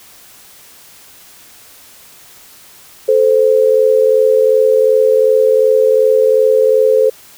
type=tone pair together; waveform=sine; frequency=437.3 / 520 Hz; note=A4 / C5; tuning=-11 / -11 cents; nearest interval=minor third; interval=300 cents; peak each=-10 dBFS; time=3.08-7.1 s; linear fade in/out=10 ms; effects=white hiss -41 dBFS RMS until 7.37 s